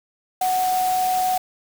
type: tone in noise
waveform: sine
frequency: 740 Hz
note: F#5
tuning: in tune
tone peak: -18 dBFS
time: 0.41-1.38 s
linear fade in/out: 5 ms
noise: white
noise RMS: -31 dBFS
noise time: 0.41-1.38 s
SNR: +10 dB
effects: none